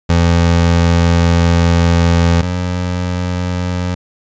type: tone pair in turn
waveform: 25% pulse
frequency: 85.1 / 89.54 Hz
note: F2 / F2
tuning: -44 / +44 cents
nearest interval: minor second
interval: 88 cents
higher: second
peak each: -5 / -12 dBFS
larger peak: first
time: 0.09-2.42 / 2.42-3.95 s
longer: first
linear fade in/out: 10 ms
effects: resampled to 16000 Hz